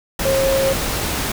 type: tone in noise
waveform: sine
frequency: 539 Hz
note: C#5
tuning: 49 cents flat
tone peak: -15 dBFS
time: 0.25-0.73 s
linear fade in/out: 5 ms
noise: pink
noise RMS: -22 dBFS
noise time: 0.19-1.32 s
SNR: +4 dB
effects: none